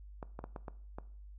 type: clicks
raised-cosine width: 1 ms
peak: -28 dBFS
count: 6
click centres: 0.228 / 0.391 / 0.441 / 0.562 / 0.682 / 0.985 s
effects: noise-tail reverb RT60 0.5 s tail -18 dB re dry + added 50 Hz sine -48 dBFS peak until 1.38 s